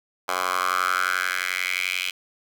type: tone with high-pass filter sweep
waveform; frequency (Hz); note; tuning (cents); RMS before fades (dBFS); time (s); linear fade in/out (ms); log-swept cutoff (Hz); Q
10% pulse; 91.4; F#2; -21; -25; 0.28-2.11; 10; 900 to 2700; 4.5
effects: none